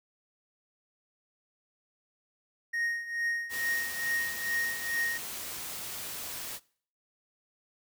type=tone with tremolo; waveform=triangle; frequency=1864.7 Hz; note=A#6; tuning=in tune; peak=-25 dBFS; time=2.73-5.18 s; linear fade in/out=10 ms; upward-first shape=triangle; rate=2.3 Hz; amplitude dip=80%
type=noise; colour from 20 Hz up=white; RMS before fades=-39 dBFS; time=3.49-6.6 s; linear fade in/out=50 ms
effects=noise-tail reverb RT60 0.5 s tail -22 dB re dry